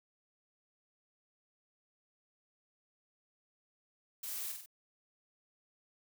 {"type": "noise with echo", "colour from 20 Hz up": "blue", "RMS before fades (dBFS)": -42, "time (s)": [4.23, 4.52], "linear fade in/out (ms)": 5, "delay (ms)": 47, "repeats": 3, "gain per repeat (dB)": -4, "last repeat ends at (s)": 4.661, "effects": []}